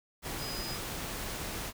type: tone in noise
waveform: sine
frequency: 4978 Hz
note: D#8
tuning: in tune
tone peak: -40 dBFS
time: 0.38-0.79 s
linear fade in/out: 50 ms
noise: pink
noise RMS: -38 dBFS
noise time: 0.22-1.73 s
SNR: -5 dB
effects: none